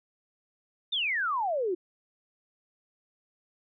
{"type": "exponential sweep", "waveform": "sine", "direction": "down", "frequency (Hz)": [3706, 340], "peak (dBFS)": -26, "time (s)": [0.92, 1.75], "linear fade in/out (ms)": 10, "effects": []}